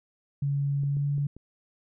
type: tone with pitch glide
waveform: sine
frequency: 141 to 142.89 Hz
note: C#3 to D3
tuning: +30 to -47 cents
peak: -24 dBFS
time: 0.42-1.27 s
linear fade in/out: 5 ms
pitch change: +23 cents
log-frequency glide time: 0.87-1.05 s
type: clicks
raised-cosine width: 3 ms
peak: -32 dBFS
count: 4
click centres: 0.835 / 0.969 / 1.181 / 1.366 s
effects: none